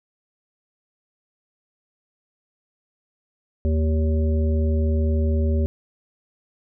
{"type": "harmonic tone with a mistuned harmonic", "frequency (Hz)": 77.78, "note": "D#2", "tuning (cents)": 0, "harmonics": [1, 3, 5, 7], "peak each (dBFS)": [-18, -27, -30, -33], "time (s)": [3.65, 5.66], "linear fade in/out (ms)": 0, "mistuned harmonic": 7, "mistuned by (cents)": 57, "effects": []}